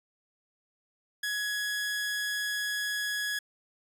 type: tone with amplitude modulation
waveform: sawtooth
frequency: 1678 Hz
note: G#6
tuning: 17 cents sharp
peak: -25 dBFS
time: 1.23-3.39 s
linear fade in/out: 5 ms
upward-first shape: sine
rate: 198 Hz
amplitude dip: 25%
effects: resampled to 32000 Hz